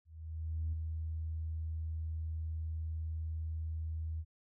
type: tone with ADSR envelope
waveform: sine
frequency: 79.9 Hz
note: D#2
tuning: 47 cents sharp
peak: -31 dBFS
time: 0.05-4.25 s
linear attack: 680 ms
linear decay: 5 ms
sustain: -4 dB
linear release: 54 ms
effects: tanh soft clip ceiling -28 dBFS